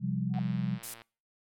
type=chord; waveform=sine; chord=C suspended fourth; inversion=none; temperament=just; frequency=130.81 / 174.42 / 196.22 Hz; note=C3 / F3 / G3; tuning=0 / -2 / +2 cents; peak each=-33 dBFS; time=0-0.79 s; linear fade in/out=50 ms
type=tone with exponential growth; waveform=sine; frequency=740 Hz; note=F#5; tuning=in tune; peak=-33 dBFS; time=0.29-0.39 s; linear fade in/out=2 ms; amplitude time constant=21 ms
type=click train; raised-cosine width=0.3 ms; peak=-33 dBFS; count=79; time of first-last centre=0.34-1.018 s; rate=115 Hz
type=noise; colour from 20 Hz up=violet; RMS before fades=-34 dBFS; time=0.83-0.94 s; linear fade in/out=5 ms
effects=noise-tail reverb RT60 0.4 s tail -24 dB re dry + low-pass 11000 Hz 12 dB/octave